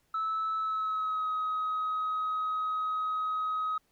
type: tone with pitch glide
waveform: sine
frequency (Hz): 1306 to 1265.2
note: E6 to D#6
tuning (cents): -17 to +29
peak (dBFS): -27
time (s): 0.14-3.78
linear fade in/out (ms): 5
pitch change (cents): -54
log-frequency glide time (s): 0.58-1.29
effects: tanh soft clip ceiling -26 dBFS + pink hiss -72 dBFS RMS until 3.91 s